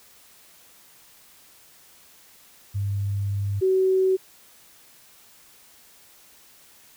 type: tone pair in turn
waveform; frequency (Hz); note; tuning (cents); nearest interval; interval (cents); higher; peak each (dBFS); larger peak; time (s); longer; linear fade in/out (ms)
sine; 100 / 377.5; G2 / F#4; +35 / +35; octave + major seventh; 2300; second; -23 / -17; second; 2.74-3.61 / 3.61-4.17; first; 20
effects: white hiss -53 dBFS RMS until 6.96 s